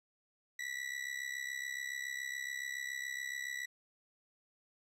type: tone with amplitude modulation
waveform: 40% pulse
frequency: 1955 Hz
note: B6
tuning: 18 cents flat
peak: -34 dBFS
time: 0.59-3.66 s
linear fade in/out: 5 ms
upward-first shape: sine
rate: 67.1 Hz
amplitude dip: 80%
effects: low-pass 11000 Hz 12 dB/octave